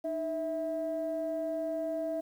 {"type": "tone pair together", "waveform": "sine", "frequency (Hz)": [308.5, 653.3], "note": ["D#4", "E5"], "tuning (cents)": [-15, -16], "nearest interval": "octave + minor second", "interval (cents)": 1299, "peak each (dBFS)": [-36, -31], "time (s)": [0.04, 2.21], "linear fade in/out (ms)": 10, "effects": ["tanh soft clip ceiling -25 dBFS", "10-bit"]}